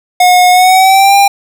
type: tone with pitch glide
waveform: square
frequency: 724 to 798.7 Hz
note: F#5 to G5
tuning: -38 to +32 cents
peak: -4 dBFS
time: 0.2-1.28 s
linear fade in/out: 5 ms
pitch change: +170 cents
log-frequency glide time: 0.51-1.16 s
effects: none